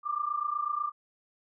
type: tone pair together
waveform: sine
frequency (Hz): 1171.9 / 1200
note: D6 / D6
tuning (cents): -4 / +37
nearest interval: unison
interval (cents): 41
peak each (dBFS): -32 / -31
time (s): 0.03-0.92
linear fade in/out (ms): 50
effects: none